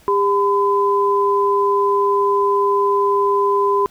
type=tone pair together; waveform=sine; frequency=401.2 / 1011 Hz; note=G4 / B5; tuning=+40 / +40 cents; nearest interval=octave + major third; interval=1600 cents; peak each=-16 dBFS; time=0.08-3.86 s; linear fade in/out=0 ms; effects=pink hiss -50 dBFS RMS until 3.9 s